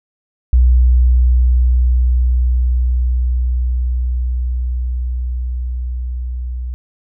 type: tone with level ramp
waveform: sine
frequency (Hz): 61.74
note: B1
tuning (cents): 0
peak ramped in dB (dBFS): -6 to -20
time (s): 0.53-6.74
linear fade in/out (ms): 0
effects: none